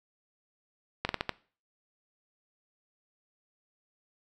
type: slowing click train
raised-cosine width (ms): 0.3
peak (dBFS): -12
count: 5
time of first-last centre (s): 1.05-1.293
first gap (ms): 41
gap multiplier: 1.27
effects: noise-tail reverb RT60 0.4 s tail -20 dB re dry